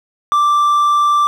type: tone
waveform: triangle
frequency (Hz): 1174.7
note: D6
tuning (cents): 0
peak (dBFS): -8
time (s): 0.32-1.27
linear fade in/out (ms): 0
effects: none